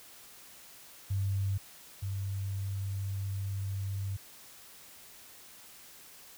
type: tone pair in turn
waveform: sine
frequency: 98 / 98 Hz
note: G2 / G2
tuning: 0 / 0 cents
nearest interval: unison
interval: 0 cents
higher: neither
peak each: -28 / -32 dBFS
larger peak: first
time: 1.1-1.58 / 2.02-4.17 s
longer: second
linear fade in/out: 10 ms
effects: white hiss -53 dBFS RMS until 6.37 s